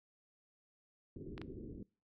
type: low-pass noise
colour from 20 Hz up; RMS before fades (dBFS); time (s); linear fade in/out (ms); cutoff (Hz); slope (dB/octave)
white; -48; 1.16-1.83; 2; 400; 48
type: clicks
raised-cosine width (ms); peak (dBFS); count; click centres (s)
0.3; -31; 2; 1.379 / 1.416
effects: noise-tail reverb RT60 0.4 s tail -26 dB re dry